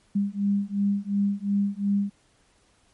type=beating tone pair; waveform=sine; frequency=199.5 / 202.3 Hz; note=G3 / G#3; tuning=+31 / -45 cents; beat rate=2.8 Hz; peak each=-25 dBFS; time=0.15-2.1 s; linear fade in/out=10 ms; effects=pink hiss -63 dBFS RMS until 2.93 s + MP3 48 kbps